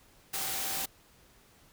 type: tone in noise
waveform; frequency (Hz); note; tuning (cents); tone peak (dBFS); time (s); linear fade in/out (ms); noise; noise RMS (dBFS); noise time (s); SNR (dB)
sine; 774; G5; -22; -45; 0.33-0.86; 10; white; -34; 0.33-0.86; -14
effects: pink hiss -61 dBFS RMS until 1.72 s

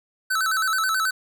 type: tone with vibrato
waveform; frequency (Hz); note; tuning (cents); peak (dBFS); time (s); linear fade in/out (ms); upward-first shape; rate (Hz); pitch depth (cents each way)
square; 1411; F6; +17; -21; 0.3-1.11; 10; square; 9.3; 130
effects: none

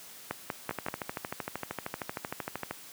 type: two click trains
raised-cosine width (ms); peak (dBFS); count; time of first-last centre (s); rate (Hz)
0.5; -18 / -16; 27 / 4; 0.71-2.71 / 0.31-0.885; 13 / 5.22
effects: white hiss -49 dBFS RMS until 2.92 s + high-pass 100 Hz 12 dB/octave

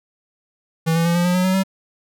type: tone with pitch steps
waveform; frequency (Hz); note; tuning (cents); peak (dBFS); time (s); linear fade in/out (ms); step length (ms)
square; 162.8 / 166.61 / 170.5 / 174.48 / 178.56 / 182.74 / 187.01 / 191.38; E3 / E3 / F3 / F3 / F3 / F#3 / F#3 / G3; -21 / +19 / -41 / -1 / +39 / -21 / +19 / -41; -16; 0.86-1.636; 20; 97
effects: none

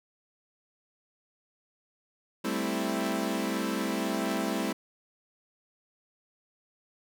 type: chord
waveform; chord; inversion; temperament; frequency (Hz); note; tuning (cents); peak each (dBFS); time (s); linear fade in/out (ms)
sawtooth; A minor seventh; third; equal; 196 / 220 / 261.6 / 329.6; G3 / A3 / C4 / E4; 0 / 0 / 0 / 0; -30; 2.44-4.73; 10
effects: none

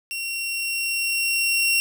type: tone with level ramp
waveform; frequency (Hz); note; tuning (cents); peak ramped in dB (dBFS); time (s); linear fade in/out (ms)
sawtooth; 2738; F7; -35; -24 to -14; 0.11-1.8; 0
effects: none

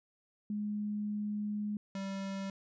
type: tone pair in turn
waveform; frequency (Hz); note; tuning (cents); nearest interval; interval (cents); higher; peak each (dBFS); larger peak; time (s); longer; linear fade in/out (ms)
sine / square; 208.7 / 194.72; G#3 / G3; +9 / -11; minor second; 120; first; -33 / -37; first; 0.5-1.77 / 1.95-2.5; first; 2
effects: resampled to 16000 Hz

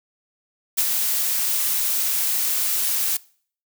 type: noise with ADSR envelope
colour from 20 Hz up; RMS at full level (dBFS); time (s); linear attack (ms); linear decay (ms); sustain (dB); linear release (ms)
blue; -18; 0.77-3.17; 17; 40; -4; 5
effects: noise-tail reverb RT60 0.5 s tail -22 dB re dry

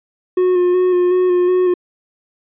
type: tone with vibrato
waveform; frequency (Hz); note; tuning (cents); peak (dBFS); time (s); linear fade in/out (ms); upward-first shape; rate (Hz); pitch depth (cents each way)
triangle; 361.4; F#4; -41; -9; 0.37-1.74; 5; square; 2.7; 20
effects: resampled to 8000 Hz

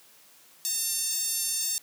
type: tone with high-pass filter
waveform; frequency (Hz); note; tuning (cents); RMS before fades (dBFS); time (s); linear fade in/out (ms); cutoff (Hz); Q
5% pulse; 902; A5; +43; -29; 0.65-1.78; 0; 6100; 0.75
effects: white hiss -56 dBFS RMS until 1.82 s + high-pass 150 Hz 12 dB/octave

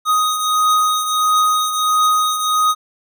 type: beating tone pair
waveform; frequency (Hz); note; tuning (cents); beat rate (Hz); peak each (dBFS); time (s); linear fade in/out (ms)
square; 1249 / 1250.5; D#6 / D#6; +6 / +8; 1.5; -15 / -22; 0.05-2.75; 50
effects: none

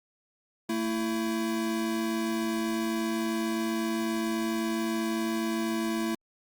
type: tone pair together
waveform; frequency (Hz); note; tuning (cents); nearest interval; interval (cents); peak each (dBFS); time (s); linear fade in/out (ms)
square; 224.7 / 332.3; A3 / E4; +37 / +14; perfect fifth; 677; -31 / -31; 0.69-6.15; 5
effects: Opus 48 kbps

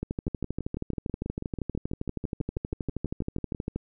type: two click trains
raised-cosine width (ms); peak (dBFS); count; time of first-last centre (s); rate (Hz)
3; -17 / -20; 48 / 21; 0.03-3.76 / 0.28-3.548; 12.6 / 6.12
effects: none

